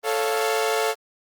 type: chord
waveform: sawtooth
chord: A augmented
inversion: none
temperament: equal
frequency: 440 / 554.4 / 698.5 Hz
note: A4 / C#5 / E#5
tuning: 0 / 0 / 0 cents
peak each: -19 / -24 / -23 dBFS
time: 0.03-0.95 s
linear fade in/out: 50 ms
effects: Opus 24 kbps